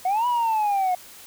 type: linear two-way sweep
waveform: sine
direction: up then down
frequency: 716 to 987.8 to 716 Hz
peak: -17 dBFS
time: 0.05-0.95 s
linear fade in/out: 5 ms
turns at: 0.27 s
effects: tanh soft clip ceiling -18 dBFS + white hiss -45 dBFS RMS until 1.26 s